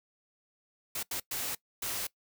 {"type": "noise bursts at uneven times", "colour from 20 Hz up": "white", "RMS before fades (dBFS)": -35, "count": 4, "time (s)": [[0.95, 1.03], [1.11, 1.2], [1.31, 1.55], [1.82, 2.07]], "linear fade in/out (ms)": 5, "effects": ["noise-tail reverb RT60 0.1 s tail -21 dB re dry"]}